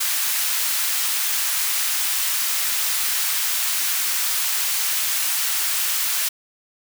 white high-pass noise, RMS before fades -22 dBFS, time 0-6.29 s, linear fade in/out 10 ms, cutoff 1200 Hz, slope 12 dB/octave, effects none

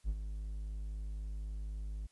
triangle tone with ADSR envelope, 51.91 Hz, G#1, in tune, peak -27 dBFS, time 0.04-2.07 s, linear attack 51 ms, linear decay 47 ms, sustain -9 dB, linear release 11 ms, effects white hiss -71 dBFS RMS until 2.11 s + resampled to 24000 Hz

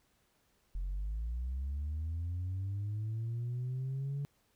sine linear sweep, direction up, 42.37 to 142.9 Hz, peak -32 dBFS, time 0.75-4.25 s, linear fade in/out 0 ms, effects tanh soft clip ceiling -32 dBFS + pink hiss -73 dBFS RMS until 4.55 s

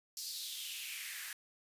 white noise with high-pass filter sweep, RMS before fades -43 dBFS, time 0.17-1.33 s, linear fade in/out 2 ms, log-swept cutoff 5000 to 1600 Hz, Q 3.7, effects resampled to 32000 Hz

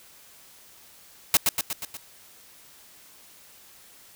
white noise with echo, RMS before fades -17 dBFS, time 1.34-1.37 s, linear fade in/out 2 ms, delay 120 ms, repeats 5, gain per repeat -4 dB, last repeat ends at 1.97 s, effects white hiss -52 dBFS RMS until 4.15 s

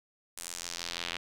sawtooth tone with band-pass filter sweep, 86 Hz, F2, 26 cents flat, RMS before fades -39 dBFS, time 0.37-1.17 s, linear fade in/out 5 ms, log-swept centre 9500 to 2900 Hz, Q 1.6, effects none

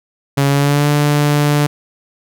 sawtooth tone with pitch glide, 139.7 to 146.73 Hz, C#3 to D3, +14 to -1 cents, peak -7 dBFS, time 0.37-1.67 s, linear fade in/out 10 ms, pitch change +85 cents, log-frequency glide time 0.47-0.88 s, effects none

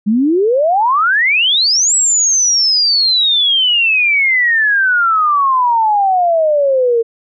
sine exponential two-way sweep, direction up then down, 199.6 to 7850 to 451.3 Hz, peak -9 dBFS, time 0.06-7.03 s, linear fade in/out 20 ms, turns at 1.95 s, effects none

